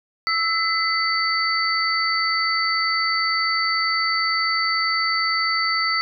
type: tone cluster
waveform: sine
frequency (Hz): 1316 / 2023 / 4551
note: E6 / B6 / C#8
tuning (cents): -3 / +41 / +45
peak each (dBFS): -23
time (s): 0.27-6.01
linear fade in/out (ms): 0
effects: none